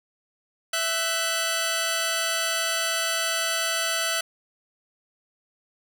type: tone pair together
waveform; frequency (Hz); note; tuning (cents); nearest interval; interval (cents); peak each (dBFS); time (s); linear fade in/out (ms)
10% pulse; 659.3 / 1505.9; E5 / F#6; 0 / +30; octave + major second; 1430; -18; 0.73-4.21; 5
effects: none